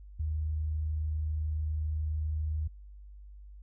sine tone, 77.3 Hz, D#2, 11 cents flat, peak -29 dBFS, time 0.19-2.68 s, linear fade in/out 10 ms, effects added 50 Hz sine -46 dBFS peak until 3.62 s

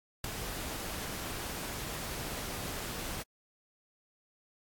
pink noise with ADSR envelope, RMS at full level -31 dBFS, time 0.24-3.23 s, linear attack 4 ms, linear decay 4 ms, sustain -8 dB, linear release 12 ms, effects AAC 64 kbps

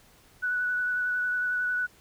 sine tone with vibrato, 1480 Hz, F#6, in tune, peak -25 dBFS, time 0.42-1.87 s, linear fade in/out 20 ms, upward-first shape sine, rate 11 Hz, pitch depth 15 cents each way, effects pink hiss -58 dBFS RMS until 2 s

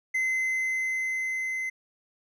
triangle tone with level ramp, 2055 Hz, C7, 32 cents flat, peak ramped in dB -22 to -27 dBFS, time 0.14-1.7 s, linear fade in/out 10 ms, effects none

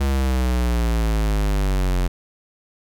square exponential sweep, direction down, 69.3 to 44.28 Hz, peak -18 dBFS, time 0-2.08 s, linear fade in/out 10 ms, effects none

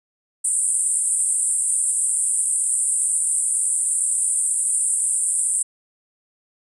white band-pass noise, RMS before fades -21 dBFS, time 0.44-5.63 s, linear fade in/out 10 ms, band 8200 to 9500 Hz, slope 96 dB/octave, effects none

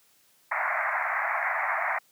white band-pass noise, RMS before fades -28 dBFS, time 0.51-1.99 s, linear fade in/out 10 ms, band 620 to 2200 Hz, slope 96 dB/octave, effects white hiss -63 dBFS RMS until 2.11 s + high-pass 100 Hz 12 dB/octave

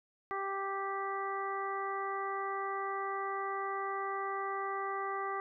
harmonic tone, 392 Hz, G4, in tune, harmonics 1 / 2 / 3 / 4 / 5, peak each -40 / -40 / -37 / -48 / -44 dBFS, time 0.31-5.4 s, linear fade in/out 0 ms, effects none

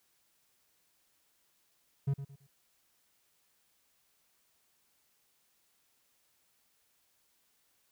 triangle tone with echo, 138.59 Hz, C#3, in tune, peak -25 dBFS, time 2.07-2.14 s, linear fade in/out 10 ms, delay 110 ms, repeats 3, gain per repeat -11 dB, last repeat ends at 2.47 s, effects white hiss -73 dBFS RMS until 7.91 s

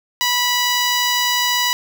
10% pulse tone, 981 Hz, B5, 12 cents flat, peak -7 dBFS, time 0.21-1.73 s, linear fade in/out 0 ms, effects none

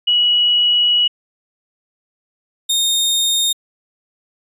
sine / sawtooth tone pair in turn, 2923 / 3683 Hz, F#7 / A#7, -22 / -22 cents, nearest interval major third, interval 400 cents, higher second, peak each -11 dBFS, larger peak neither, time 0.07-1.08 / 2.69-3.53 s, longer first, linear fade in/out 10 ms, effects resampled to 32000 Hz

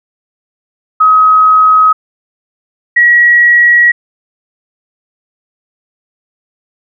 sine tone pair in turn, 1269 / 1915.1 Hz, D#6 / A#6, +34 / +46 cents, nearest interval perfect fifth, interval 712 cents, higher second, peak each -3 dBFS, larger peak neither, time 1-1.93 / 2.96-3.92 s, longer second, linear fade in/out 10 ms, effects none

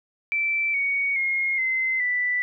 sine tone with pitch steps, 2331 / 2237 / 2147 / 2061 / 1978.3 Hz, D7 / C#7 / C7 / C7 / B6, -14 / +15 / +44 / -27 / +2 cents, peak -21 dBFS, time 0.32-2.42 s, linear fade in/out 0 ms, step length 420 ms, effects none

